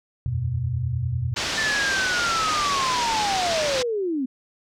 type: chord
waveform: sine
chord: E suspended second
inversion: none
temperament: equal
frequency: 82.41 / 92.5 / 123.47 Hz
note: E2 / F#2 / B2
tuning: 0 / 0 / 0 cents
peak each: -30 / -29 / -24 dBFS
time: 0.26-1.34 s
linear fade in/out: 0 ms
type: low-pass noise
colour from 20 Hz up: white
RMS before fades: -27 dBFS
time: 1.36-3.83 s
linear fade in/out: 10 ms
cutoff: 5800 Hz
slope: 24 dB/octave
type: linear sweep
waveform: sine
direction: down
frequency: 1784 to 246.9 Hz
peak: -22 dBFS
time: 1.57-4.26 s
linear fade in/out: 10 ms
effects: none